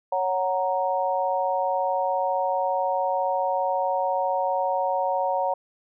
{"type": "chord", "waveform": "sine", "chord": "F# major", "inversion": "second", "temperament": "equal", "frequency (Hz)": [554.4, 740, 932.3], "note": ["C#5", "F#5", "A#5"], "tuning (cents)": [0, 0, 0], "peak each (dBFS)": -26, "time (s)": [0.12, 5.54], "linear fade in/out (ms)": 5, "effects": []}